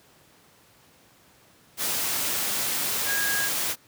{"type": "tone in noise", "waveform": "sine", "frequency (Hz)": 1640, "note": "G#6", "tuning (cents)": -22, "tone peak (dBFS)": -26, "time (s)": [3.05, 3.5], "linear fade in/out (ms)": 50, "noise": "white", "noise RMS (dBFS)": -27, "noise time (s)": [1.77, 3.76], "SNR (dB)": -2, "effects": ["pink hiss -57 dBFS RMS until 3.87 s", "high-pass 100 Hz 12 dB/octave"]}